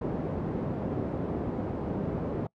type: band-pass noise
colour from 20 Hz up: pink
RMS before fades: -32 dBFS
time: 0.01-2.47 s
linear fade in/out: 5 ms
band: 110 to 510 Hz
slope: 12 dB/octave
effects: noise-tail reverb RT60 0.1 s tail -24 dB re dry